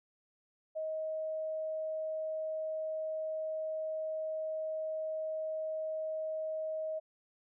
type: tone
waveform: sine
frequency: 630 Hz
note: D#5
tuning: 21 cents sharp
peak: -34 dBFS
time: 0.75-7 s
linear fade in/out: 20 ms
effects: none